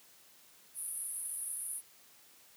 white band-pass noise, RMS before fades -40 dBFS, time 0.74-1.82 s, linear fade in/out 50 ms, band 9700 to 11000 Hz, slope 96 dB/octave, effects white hiss -61 dBFS RMS until 2.56 s + high-pass 100 Hz 12 dB/octave

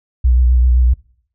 sine tone with vibrato, 61.74 Hz, B1, in tune, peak -8 dBFS, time 0.24-0.94 s, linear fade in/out 10 ms, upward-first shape triangle, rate 7.7 Hz, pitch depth 49 cents each way, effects noise-tail reverb RT60 0.6 s tail -22 dB re dry

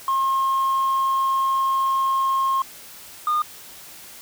sine tone pair in turn, 1072 / 1219.9 Hz, C6 / D#6, +42 / -35 cents, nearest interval major second, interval 223 cents, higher second, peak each -16 dBFS, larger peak neither, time 0.08-2.62 / 3.27-3.42 s, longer first, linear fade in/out 2 ms, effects tanh soft clip ceiling -16 dBFS + white hiss -42 dBFS RMS until 4.21 s

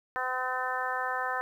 harmonic tone, 255.2 Hz, C4, 43 cents flat, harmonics 2 / 3 / 4 / 5 / 6 / 7, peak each -39 / -35 / -35 / -36 / -36 / -36 dBFS, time 0.16-1.41 s, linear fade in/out 0 ms, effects 10-bit

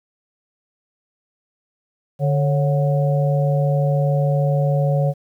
harmonic tone with a mistuned harmonic, 146.2 Hz, D3, 7 cents flat, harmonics 1 / 3 / 4 / 5, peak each -16 / -31 / -22 / -29 dBFS, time 2.19-5.14 s, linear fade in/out 50 ms, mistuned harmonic 4, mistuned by -100 cents, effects 9-bit

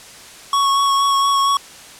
square tone with vibrato, 1108.7 Hz, C#6, in tune, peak -14 dBFS, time 0.53-1.57 s, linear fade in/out 2 ms, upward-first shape sine, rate 4.3 Hz, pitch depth 15 cents each way, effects white hiss -39 dBFS RMS until 1.99 s + low-pass 9000 Hz 12 dB/octave

